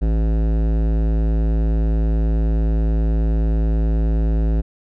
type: tone with hard clipping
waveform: sine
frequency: 54.7 Hz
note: A1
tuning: 9 cents flat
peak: -17 dBFS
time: 0.01-4.62 s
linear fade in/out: 20 ms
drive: 16 dB
effects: none